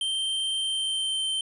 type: tone with pitch glide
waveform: square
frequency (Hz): 3136 to 3111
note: G7 to G7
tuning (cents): 0 to -14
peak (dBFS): -26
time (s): 0.01-1.41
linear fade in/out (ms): 2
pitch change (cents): -14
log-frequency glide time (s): 0.58-1.22
effects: resampled to 24000 Hz + 11-bit